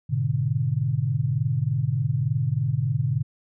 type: chord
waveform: sine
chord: G# diminished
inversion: none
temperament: equal with one note detuned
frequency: 104.61 / 123.47 / 146.83 Hz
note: G#2 / B2 / D3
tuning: +13 / 0 / 0 cents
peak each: -28 / -24 / -25 dBFS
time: 0.09-3.23 s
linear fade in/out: 20 ms
effects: none